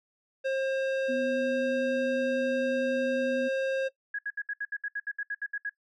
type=tone; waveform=square; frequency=534 Hz; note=C5; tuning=35 cents sharp; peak=-27 dBFS; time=0.44-3.89 s; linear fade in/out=20 ms
type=tone with vibrato; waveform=sine; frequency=250 Hz; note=B3; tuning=21 cents sharp; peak=-31 dBFS; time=1.08-3.49 s; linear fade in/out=20 ms; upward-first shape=triangle; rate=11 Hz; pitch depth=13 cents each way
type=tone bursts; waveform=sine; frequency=1661 Hz; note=G#6; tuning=in tune; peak=-29 dBFS; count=14; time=4.14-5.695 s; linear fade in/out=5 ms; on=47 ms; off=69 ms
effects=noise-tail reverb RT60 0.1 s tail -19 dB re dry + low-pass 3000 Hz 12 dB/octave